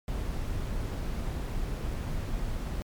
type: noise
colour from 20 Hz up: brown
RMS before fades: -32 dBFS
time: 0.08-2.82 s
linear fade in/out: 0 ms
effects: MP3 96 kbps